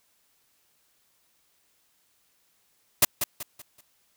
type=noise with echo; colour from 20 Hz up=white; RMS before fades=-17 dBFS; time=3.02-3.05 s; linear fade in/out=5 ms; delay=190 ms; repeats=4; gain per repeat=-9 dB; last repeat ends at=3.81 s; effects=white hiss -68 dBFS RMS until 4.16 s